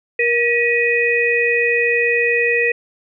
sine tone cluster, 472.9 / 1922 / 2493 Hz, A#4 / B6 / D#7, +25 / -48 / +3 cents, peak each -18 dBFS, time 0.19-2.72 s, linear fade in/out 5 ms, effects none

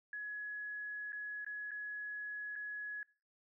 sine tone with dropouts, 1685 Hz, G#6, 25 cents sharp, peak -40 dBFS, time 0.13-3.03 s, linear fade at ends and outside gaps 2 ms, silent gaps 1.122-1.129 / 1.447-1.464 / 1.709-1.715 / 2.556-2.56 s, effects noise-tail reverb RT60 0.4 s tail -23 dB re dry

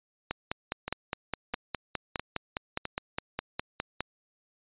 two click trains, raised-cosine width 0.3 ms, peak -17 / -14 dBFS, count 4 / 19, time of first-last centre 0.88-2.854 / 0.31-4.006 s, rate 1.52 / 4.87 Hz, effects resampled to 8000 Hz

